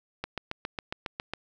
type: click train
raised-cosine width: 0.3 ms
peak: -16 dBFS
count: 9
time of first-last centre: 0.24-1.336 s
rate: 7.3 Hz
effects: none